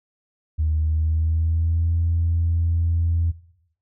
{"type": "tone with pitch glide", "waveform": "sine", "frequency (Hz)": [77.78, 83.85], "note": ["D#2", "E2"], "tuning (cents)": [0, 30], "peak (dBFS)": -17, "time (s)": [0.58, 3.32], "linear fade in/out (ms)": 20, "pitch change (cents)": 130, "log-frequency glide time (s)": [0.82, 1.93], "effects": ["noise-tail reverb RT60 0.8 s tail -19 dB re dry", "tanh soft clip ceiling -13 dBFS"]}